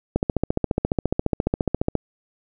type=click train; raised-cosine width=2 ms; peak=-6 dBFS; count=27; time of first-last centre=0.16-1.953 s; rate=14.5 Hz; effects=none